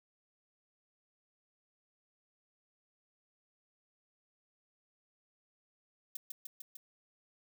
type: noise with echo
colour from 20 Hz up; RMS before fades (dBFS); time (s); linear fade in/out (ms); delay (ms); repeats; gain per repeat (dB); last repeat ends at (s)
violet; -39; 6.15-6.17; 5; 150; 4; -2; 6.77
effects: none